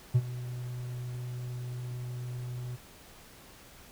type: tone with ADSR envelope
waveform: triangle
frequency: 123.47 Hz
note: B2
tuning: in tune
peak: -15 dBFS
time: 0.14-2.77 s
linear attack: 18 ms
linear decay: 49 ms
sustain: -18 dB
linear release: 23 ms
effects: tanh soft clip ceiling -14 dBFS + pink hiss -53 dBFS RMS until 3.91 s